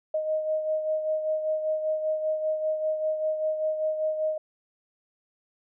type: beating tone pair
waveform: sine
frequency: 622.3 / 627.4 Hz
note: D#5 / D#5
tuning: 0 / +14 cents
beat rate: 5.1 Hz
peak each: -25 / -34 dBFS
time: 0.14-4.38 s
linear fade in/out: 5 ms
effects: none